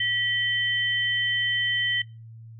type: tone pair together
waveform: sine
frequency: 1942 / 3083 Hz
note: B6 / G7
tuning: -30 / -29 cents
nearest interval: minor sixth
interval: 801 cents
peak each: -25 dBFS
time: 0-2.02 s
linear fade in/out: 5 ms
effects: noise-tail reverb RT60 0.3 s tail -24 dB re dry + added 113 Hz sine -41 dBFS peak until 2.59 s